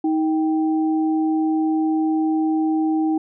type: tone pair together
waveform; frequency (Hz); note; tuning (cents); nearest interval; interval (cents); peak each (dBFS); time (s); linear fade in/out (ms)
sine; 315.8 / 784; D#4 / G5; +26 / 0; octave + major third; 1574; -17 / -28; 0.04-3.18; 5
effects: none